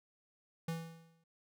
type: tone with exponential decay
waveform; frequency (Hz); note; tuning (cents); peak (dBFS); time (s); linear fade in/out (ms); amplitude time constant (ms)
square; 164.81; E3; 0; -35; 0.68-1.24; 5; 120
effects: none